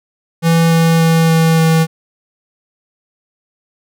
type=tone with pitch steps; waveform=square; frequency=165.7 / 164.75 / 163.8 / 162.85 / 161.92 Hz; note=E3 / E3 / E3 / E3 / E3; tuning=+9 / -1 / -11 / -21 / -31 cents; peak=-9 dBFS; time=0.42-1.87 s; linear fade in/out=50 ms; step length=290 ms; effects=none